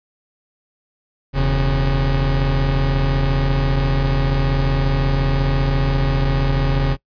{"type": "tone pair together", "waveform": "40% pulse", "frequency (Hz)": [40.46, 136.1], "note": ["E1", "C#3"], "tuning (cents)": [-32, -31], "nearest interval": "octave + major sixth", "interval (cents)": 2101, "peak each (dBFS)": -17, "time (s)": [1.33, 6.97], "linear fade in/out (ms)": 50, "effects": ["noise-tail reverb RT60 0.1 s tail -22 dB re dry", "resampled to 11025 Hz"]}